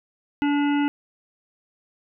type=harmonic tone; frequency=288.5 Hz; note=D4; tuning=31 cents flat; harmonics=1 / 3 / 5 / 7 / 9 / 10; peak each=-19 / -29 / -33 / -36 / -38 / -39 dBFS; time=0.42-0.88 s; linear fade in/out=0 ms; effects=none